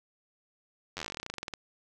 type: slowing click train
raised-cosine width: 0.2 ms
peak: -19 dBFS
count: 22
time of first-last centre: 0.97-1.538 s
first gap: 10 ms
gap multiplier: 1.09
effects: none

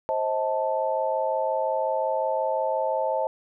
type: chord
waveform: sine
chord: A diminished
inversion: first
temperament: just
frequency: 528 / 633.6 / 880 Hz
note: C5 / Eb5 / A5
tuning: +16 / +31 / 0 cents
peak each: -27 dBFS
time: 0.09-3.27 s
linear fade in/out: 0 ms
effects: none

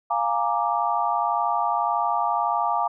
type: chord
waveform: sine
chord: Bb dominant seventh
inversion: second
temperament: equal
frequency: 698.5 / 830.6 / 932.3 / 1174.7 Hz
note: F5 / Ab5 / Bb5 / D6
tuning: 0 / 0 / 0 / 0 cents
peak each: -26 dBFS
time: 0.1-2.88 s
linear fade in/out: 10 ms
effects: none

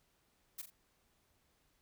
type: noise with echo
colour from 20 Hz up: blue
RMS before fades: -43 dBFS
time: 0.58-0.62 s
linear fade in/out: 10 ms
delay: 42 ms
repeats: 2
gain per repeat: -8 dB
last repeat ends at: 0.704 s
effects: pink hiss -75 dBFS RMS until 1.81 s

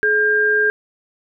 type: tone pair together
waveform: sine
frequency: 425.1 / 1602 Hz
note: G#4 / G6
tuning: +40 / +37 cents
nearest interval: octave + major seventh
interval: 2297 cents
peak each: -19 / -14 dBFS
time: 0.03-0.7 s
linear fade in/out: 0 ms
effects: none

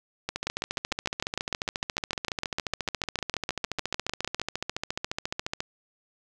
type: two click trains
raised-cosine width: 0.2 ms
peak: -12 / -11 dBFS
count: 77 / 27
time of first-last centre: 0.29-5.605 / 0.47-4.397 s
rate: 14.3 / 6.62 Hz
effects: none

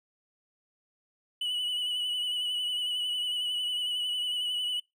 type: tone with vibrato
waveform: triangle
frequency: 2960 Hz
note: F#7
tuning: in tune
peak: -27 dBFS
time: 1.41-4.8 s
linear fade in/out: 5 ms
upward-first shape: sine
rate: 11 Hz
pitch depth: 34 cents each way
effects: noise-tail reverb RT60 0.2 s tail -25 dB re dry

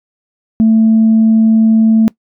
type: tone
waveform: sine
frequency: 222.1 Hz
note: A3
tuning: 16 cents sharp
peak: -4 dBFS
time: 0.6-2.08 s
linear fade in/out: 0 ms
effects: noise-tail reverb RT60 0.1 s tail -23 dB re dry + tanh soft clip ceiling -2 dBFS

